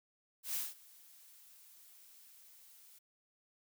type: noise with ADSR envelope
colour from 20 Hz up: blue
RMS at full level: -36 dBFS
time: 0.43-2.99 s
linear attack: 120 ms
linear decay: 190 ms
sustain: -24 dB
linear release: 10 ms
effects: none